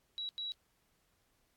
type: tone bursts at uneven times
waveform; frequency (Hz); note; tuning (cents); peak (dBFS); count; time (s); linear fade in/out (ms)
sine; 3892; B7; -26; -37; 2; 0.18-0.29 / 0.38-0.52; 0
effects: pink hiss -75 dBFS RMS until 1.56 s + AAC 64 kbps